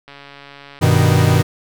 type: click train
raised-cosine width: 0.3 ms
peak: -22 dBFS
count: 101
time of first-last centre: 0.08-0.789 s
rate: 141 Hz
type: chord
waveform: 45% pulse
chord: G augmented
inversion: none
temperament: equal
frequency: 98 / 123.47 / 155.56 Hz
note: G2 / B2 / D#3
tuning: 0 / 0 / 0 cents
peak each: -15 dBFS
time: 0.81-1.43 s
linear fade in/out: 20 ms
effects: none